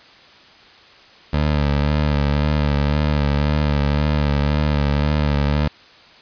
20% pulse tone with vibrato, 73.42 Hz, D2, in tune, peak -11 dBFS, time 1.33-5.68 s, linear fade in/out 5 ms, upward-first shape sine, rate 1.9 Hz, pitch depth 48 cents each way, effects white hiss -46 dBFS RMS until 6.21 s + resampled to 11025 Hz

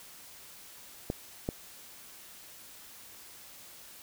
clicks, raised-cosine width 2 ms, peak -17 dBFS, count 2, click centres 1.101 / 1.489 s, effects white hiss -51 dBFS RMS until 4.02 s

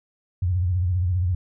sine tone with vibrato, 89.9 Hz, F#2, 49 cents flat, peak -19 dBFS, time 0.42-1.35 s, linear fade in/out 5 ms, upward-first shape triangle, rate 15 Hz, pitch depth 130 cents each way, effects none

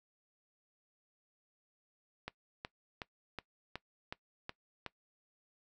click train, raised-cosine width 0.3 ms, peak -24 dBFS, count 8, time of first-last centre 2.28-4.863 s, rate 2.71 Hz, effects noise-tail reverb RT60 0.1 s tail -20 dB re dry

